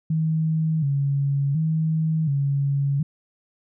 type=tone with vibrato; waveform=sine; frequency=149.2 Hz; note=D3; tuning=28 cents sharp; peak=-19 dBFS; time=0.1-3.03 s; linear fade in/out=5 ms; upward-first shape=square; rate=0.69 Hz; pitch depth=110 cents each way; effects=none